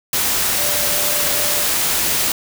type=tone in noise; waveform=sine; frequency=590 Hz; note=D5; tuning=8 cents sharp; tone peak=-28 dBFS; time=0.58-1.64 s; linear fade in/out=2 ms; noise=white; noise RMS=-18 dBFS; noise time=0.13-2.32 s; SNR=-13 dB; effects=none